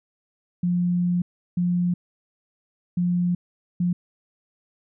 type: tone bursts at uneven times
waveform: sine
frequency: 176.6 Hz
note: F3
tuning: 20 cents sharp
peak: -19 dBFS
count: 4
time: 0.63-1.22 / 1.57-1.94 / 2.97-3.35 / 3.8-3.93 s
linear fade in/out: 5 ms
effects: none